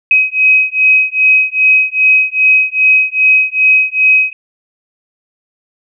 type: beating tone pair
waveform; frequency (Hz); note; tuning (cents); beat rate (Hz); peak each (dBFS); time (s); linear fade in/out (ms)
sine; 2532 / 2534.5; D#7 / D#7; +30 / +31; 2.5; -10; 0.11-4.33; 2
effects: none